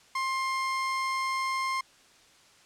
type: tone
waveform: 30% pulse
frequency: 1058 Hz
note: C6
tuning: 19 cents sharp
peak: -25 dBFS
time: 0.15-1.81 s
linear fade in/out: 5 ms
effects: white hiss -58 dBFS RMS until 2.65 s + low-pass 7000 Hz 12 dB/octave

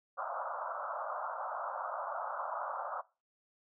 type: band-pass noise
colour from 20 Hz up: white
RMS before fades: -39 dBFS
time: 0.17-3.02 s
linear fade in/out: 20 ms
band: 550 to 1400 Hz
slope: 96 dB/octave
effects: noise-tail reverb RT60 0.3 s tail -21 dB re dry

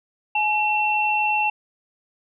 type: tone pair together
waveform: sine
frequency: 847 / 2706 Hz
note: G#5 / E7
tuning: +34 / +45 cents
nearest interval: octave + minor sixth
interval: 2011 cents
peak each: -21 dBFS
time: 0.35-1.5 s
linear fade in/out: 5 ms
effects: none

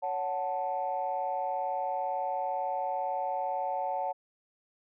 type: chord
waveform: sine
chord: F# minor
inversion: second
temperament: equal with one note detuned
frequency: 557.9 / 740 / 880 Hz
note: C#5 / F#5 / A5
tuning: +11 / 0 / 0 cents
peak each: -35 / -32 / -33 dBFS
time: 0.02-4.13 s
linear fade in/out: 20 ms
effects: tanh soft clip ceiling -21 dBFS

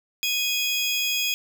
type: tone pair together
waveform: sawtooth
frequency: 2493 / 3324 Hz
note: D#7 / G#7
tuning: +3 / +1 cents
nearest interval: perfect fourth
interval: 498 cents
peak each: -22 dBFS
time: 0.23-1.34 s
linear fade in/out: 0 ms
effects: none

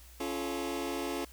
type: chord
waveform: sawtooth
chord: Db augmented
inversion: none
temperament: just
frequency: 277.2 / 346.5 / 433.1 Hz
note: Db4 / F4 / A4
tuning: 0 / -14 / -27 cents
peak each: -33 / -33 / -35 dBFS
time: 0.2-1.25 s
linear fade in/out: 5 ms
effects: added 60 Hz sine -52 dBFS peak until 1.32 s + white hiss -57 dBFS RMS until 1.32 s

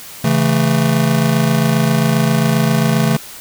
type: chord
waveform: square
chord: A major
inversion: first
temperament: just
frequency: 137.5 / 165 / 220 Hz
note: C#3 / E3 / A3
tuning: -14 / +2 / 0 cents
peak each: -17 dBFS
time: 0.24-3.17 s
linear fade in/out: 5 ms
effects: white hiss -34 dBFS RMS until 3.4 s

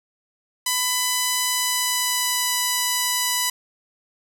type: tone with pitch glide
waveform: 5% pulse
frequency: 999 to 990.4 Hz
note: B5 to B5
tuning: +20 to +5 cents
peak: -8 dBFS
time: 0.66-3.5 s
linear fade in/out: 5 ms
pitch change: -15 cents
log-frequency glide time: 1.42-2.54 s
effects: none

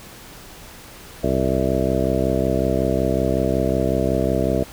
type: harmonic tone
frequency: 65.41 Hz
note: C2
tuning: in tune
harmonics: 1 / 2 / 3 / 4 / 5 / 6 / 7 / 9 / 10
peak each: -26 / -26 / -26 / -26 / -26 / -26 / -26 / -26 / -26 dBFS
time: 1.23-4.64 s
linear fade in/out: 10 ms
effects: pink hiss -41 dBFS RMS until 4.72 s

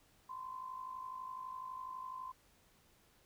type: tone with amplitude modulation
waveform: sine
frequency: 1032 Hz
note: C6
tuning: 24 cents flat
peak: -40 dBFS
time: 0.29-2.32 s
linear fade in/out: 10 ms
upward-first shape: sine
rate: 52 Hz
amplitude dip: 65%
effects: pink hiss -69 dBFS RMS until 3.25 s

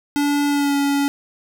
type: tone with pitch glide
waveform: square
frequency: 288.1 to 282 Hz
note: D4 to C#4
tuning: -33 to +30 cents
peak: -17 dBFS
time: 0.16-1.08 s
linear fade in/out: 0 ms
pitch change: -37 cents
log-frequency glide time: 0.48-0.76 s
effects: none

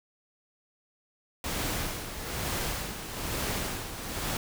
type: noise with tremolo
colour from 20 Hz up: pink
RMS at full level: -31 dBFS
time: 1.44-4.37 s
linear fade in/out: 2 ms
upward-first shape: sine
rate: 1.1 Hz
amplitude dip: 60%
effects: none

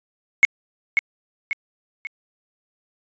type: tone with echo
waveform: sine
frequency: 2189 Hz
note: C#7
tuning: 22 cents flat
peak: -6 dBFS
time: 0.43-0.45 s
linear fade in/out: 0 ms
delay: 540 ms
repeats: 3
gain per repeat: -7 dB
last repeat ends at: 2.07 s
effects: tanh soft clip ceiling -6 dBFS + resampled to 16000 Hz

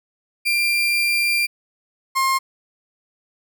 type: tone pair in turn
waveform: 35% pulse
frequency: 2379 / 1064.9 Hz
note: D7 / C6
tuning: +22 / +30 cents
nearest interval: octave + major second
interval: 1392 cents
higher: first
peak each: -15 dBFS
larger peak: neither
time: 0.45-1.47 / 2.15-2.39 s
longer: first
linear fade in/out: 20 ms
effects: none

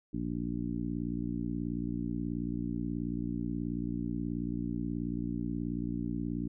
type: harmonic tone with a mistuned harmonic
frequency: 58.5 Hz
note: A#1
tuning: 7 cents sharp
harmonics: 1 / 2 / 3 / 4 / 5 / 6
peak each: -42 / -41 / -38 / -37 / -37 / -47 dBFS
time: 0.13-6.48 s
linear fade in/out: 10 ms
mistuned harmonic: 1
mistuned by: -140 cents
effects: none

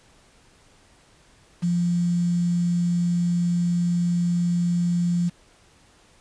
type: tone with quantisation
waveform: sine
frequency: 174 Hz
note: F3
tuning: 6 cents flat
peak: -19 dBFS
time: 1.62-5.3 s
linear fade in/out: 20 ms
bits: 7
effects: pink hiss -56 dBFS RMS until 6.2 s + resampled to 22050 Hz

